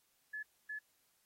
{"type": "tone bursts at uneven times", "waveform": "sine", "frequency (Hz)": 1715, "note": "A6", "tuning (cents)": -45, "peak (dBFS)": -40, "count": 2, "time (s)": [[0.33, 0.43], [0.69, 0.79]], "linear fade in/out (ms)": 10, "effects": ["white hiss -75 dBFS RMS until 1.25 s", "AAC 48 kbps"]}